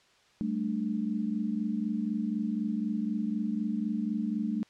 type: chord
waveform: sine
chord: G suspended second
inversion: none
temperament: equal with one note detuned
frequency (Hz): 196 / 220 / 295.5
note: G3 / A3 / D4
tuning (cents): 0 / 0 / +11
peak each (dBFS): -34 / -30 / -36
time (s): 0.41-4.63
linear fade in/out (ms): 0
effects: white hiss -63 dBFS RMS until 4.69 s + low-pass 5000 Hz 12 dB/octave